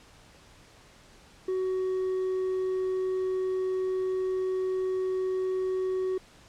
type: tone with hard clipping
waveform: sine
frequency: 374 Hz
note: F#4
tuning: 19 cents sharp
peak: -27 dBFS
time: 1.48-6.18 s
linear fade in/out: 5 ms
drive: 2 dB
effects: pink hiss -55 dBFS RMS until 6.48 s + low-pass 8000 Hz 12 dB/octave